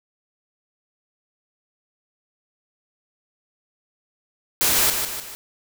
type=noise with echo; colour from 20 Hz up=white; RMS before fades=-19 dBFS; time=4.61-4.9 s; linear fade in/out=0 ms; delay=150 ms; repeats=3; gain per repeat=-6 dB; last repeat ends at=5.35 s; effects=none